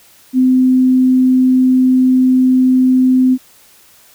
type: tone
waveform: sine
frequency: 256.7 Hz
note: C4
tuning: 33 cents flat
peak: -7 dBFS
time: 0.33-3.38 s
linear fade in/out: 50 ms
effects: white hiss -46 dBFS RMS until 4.14 s